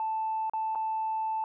sine tone with dropouts, 880 Hz, A5, in tune, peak -27 dBFS, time 0-1.44 s, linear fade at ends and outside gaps 1 ms, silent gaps 0.497-0.535 / 0.75-0.756 s, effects tanh soft clip ceiling -23 dBFS

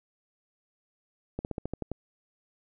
slowing click train, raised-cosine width 2 ms, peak -19 dBFS, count 8, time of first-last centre 1.39-1.916 s, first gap 59 ms, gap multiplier 1.08, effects none

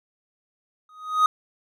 triangle tone with exponential growth, 1250 Hz, D#6, 8 cents sharp, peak -10 dBFS, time 0.89-1.26 s, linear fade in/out 2 ms, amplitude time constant 80 ms, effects none

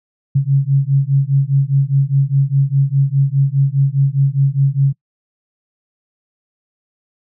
sine beating tone pair, 135.5 / 140.4 Hz, C#3 / C#3, -39 / +22 cents, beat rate 4.9 Hz, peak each -14 dBFS, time 0.35-4.93 s, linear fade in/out 10 ms, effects noise-tail reverb RT60 0.1 s tail -24 dB re dry

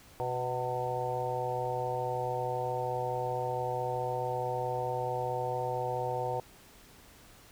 harmonic tone with a mistuned harmonic, 124.6 Hz, B2, 16 cents sharp, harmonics 1 / 3 / 4 / 5 / 6 / 7, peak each -39 / -41 / -35 / -41 / -36 / -37 dBFS, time 0.2-6.4 s, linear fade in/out 0 ms, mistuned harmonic 7, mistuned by +53 cents, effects pink hiss -56 dBFS RMS until 7.51 s

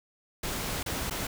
pink noise with dropouts, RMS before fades -33 dBFS, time 0.43-1.27 s, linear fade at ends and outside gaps 5 ms, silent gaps 0.83-0.861 / 1.099-1.108 s, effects none

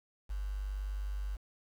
sine tone with quantisation, 49.42 Hz, G1, 15 cents sharp, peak -34 dBFS, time 0.29-1.37 s, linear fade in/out 20 ms, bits 9, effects none

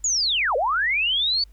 sine linear two-way sweep, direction down then up, 7040 to 461.6 to 4576 Hz, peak -19 dBFS, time 0.04-1.44 s, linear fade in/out 5 ms, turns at 0.56 s, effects added 50 Hz sine -45 dBFS peak until 1.52 s + pink hiss -64 dBFS RMS until 1.52 s

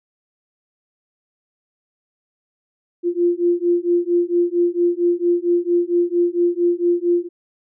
sine beating tone pair, 346.1 / 350.5 Hz, F4 / F4, -16 / +6 cents, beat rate 4.4 Hz, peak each -18 dBFS, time 3.03-7.29 s, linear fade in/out 50 ms, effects none

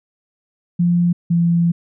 sine tone pair in turn, 173.9 / 170.22 Hz, F3 / F3, -7 / -44 cents, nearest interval unison, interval 37 cents, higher first, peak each -12 dBFS, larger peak neither, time 0.79-1.13 / 1.3-1.72 s, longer second, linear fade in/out 10 ms, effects none

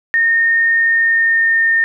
sine tone with pitch glide, 1835 to 1822.3 Hz, A#6 to A#6, -28 to -40 cents, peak -10 dBFS, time 0.14-1.84 s, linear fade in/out 0 ms, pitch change -12 cents, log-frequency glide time 0.73-1.61 s, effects none

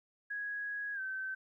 sine tone with pitch glide, 1661.2 to 1541 Hz, G#6 to G6, 0 to -30 cents, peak -36 dBFS, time 0.3-1.35 s, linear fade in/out 10 ms, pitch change -130 cents, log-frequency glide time 0.94-1 s, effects 13-bit

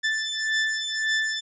sawtooth beating tone pair, 1760 / 1761.8 Hz, A6 / A6, 0 / +2 cents, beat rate 1.8 Hz, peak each -23 dBFS, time 0.03-1.41 s, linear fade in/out 20 ms, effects resampled to 16000 Hz

